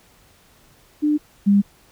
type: tone pair in turn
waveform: sine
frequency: 299 / 201 Hz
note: D4 / G3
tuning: +31 / +44 cents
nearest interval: perfect fifth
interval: 687 cents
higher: first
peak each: -15 / -11 dBFS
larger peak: second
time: 1.02-1.18 / 1.46-1.62 s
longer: neither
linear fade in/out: 20 ms
effects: pink hiss -54 dBFS RMS until 1.91 s